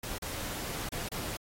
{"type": "noise with dropouts", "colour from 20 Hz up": "pink", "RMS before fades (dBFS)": -38, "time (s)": [0.03, 1.37], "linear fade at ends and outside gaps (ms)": 5, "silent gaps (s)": [[0.184, 0.22], [0.891, 0.92], [1.088, 1.116]], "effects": ["AAC 48 kbps"]}